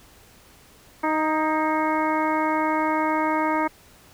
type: harmonic tone with a mistuned harmonic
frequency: 311.1 Hz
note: D#4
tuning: in tune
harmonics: 1 / 2 / 3 / 4 / 5 / 6 / 7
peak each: -25 / -28 / -24 / -29 / -34 / -37 / -32 dBFS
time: 1.03-3.68 s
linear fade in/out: 10 ms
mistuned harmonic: 5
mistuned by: +37 cents
effects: pink hiss -52 dBFS RMS until 4.13 s